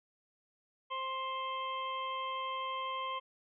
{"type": "harmonic tone", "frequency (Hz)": 526, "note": "C5", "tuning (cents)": 9, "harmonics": [1, 2, 4, 5, 6], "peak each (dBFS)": [-45, -36, -47, -51, -45], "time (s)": [0.9, 3.2], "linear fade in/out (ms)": 20, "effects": []}